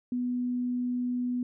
sine tone, 246.9 Hz, B3, in tune, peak -27 dBFS, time 0.12-1.43 s, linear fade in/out 2 ms, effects none

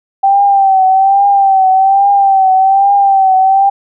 sine tone with vibrato, 779 Hz, G5, 11 cents flat, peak -5 dBFS, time 0.23-3.7 s, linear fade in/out 10 ms, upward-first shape triangle, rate 1.2 Hz, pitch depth 61 cents each way, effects none

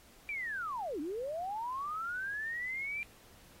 sine linear two-way sweep, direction down then up, 2387 to 275.9 to 2387 Hz, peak -35 dBFS, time 0.29-3.03 s, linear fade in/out 0 ms, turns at 1 s, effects pink hiss -60 dBFS RMS until 3.6 s + AAC 48 kbps

